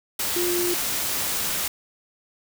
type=tone in noise; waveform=sine; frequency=351.5 Hz; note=F4; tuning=11 cents sharp; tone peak=-23 dBFS; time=0.36-0.74 s; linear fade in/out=5 ms; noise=white; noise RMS=-26 dBFS; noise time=0.19-1.68 s; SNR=0 dB; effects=none